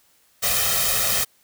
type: noise with comb filter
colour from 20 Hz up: white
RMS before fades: -21 dBFS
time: 0.42-1.25 s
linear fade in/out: 20 ms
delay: 1.6 ms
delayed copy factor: +0.85
effects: white hiss -60 dBFS RMS until 1.43 s